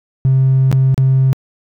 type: tone with dropouts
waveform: triangle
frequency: 132.6 Hz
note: C3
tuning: 23 cents sharp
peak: -5 dBFS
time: 0.25-1.33 s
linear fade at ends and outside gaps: 0 ms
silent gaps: 0.715-0.727 / 0.944-0.979 s
effects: tanh soft clip ceiling -5 dBFS